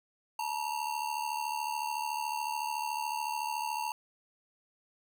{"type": "ring-modulated tone", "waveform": "square", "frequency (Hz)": 913, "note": "A#5", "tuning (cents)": -36, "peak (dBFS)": -30, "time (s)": [0.39, 3.92], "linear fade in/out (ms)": 2, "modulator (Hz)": 36.9, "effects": []}